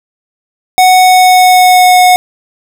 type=tone with pitch glide; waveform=square; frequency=740 to 729.4 Hz; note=F#5 to F#5; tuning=0 to -25 cents; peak=-3 dBFS; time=0.78-2.16 s; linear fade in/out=0 ms; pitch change=-25 cents; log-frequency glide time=0.97-2 s; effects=none